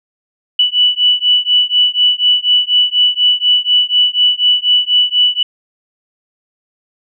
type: beating tone pair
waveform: sine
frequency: 2960 / 2964.1 Hz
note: F#7 / F#7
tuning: 0 / +2 cents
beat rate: 4.1 Hz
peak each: -12 dBFS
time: 0.59-5.43 s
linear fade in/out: 5 ms
effects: none